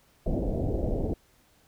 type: low-pass noise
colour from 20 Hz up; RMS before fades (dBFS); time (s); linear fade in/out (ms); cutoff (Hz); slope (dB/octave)
pink; -28; 0.26-1.14; 5; 660; 48
effects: pink hiss -63 dBFS RMS until 1.67 s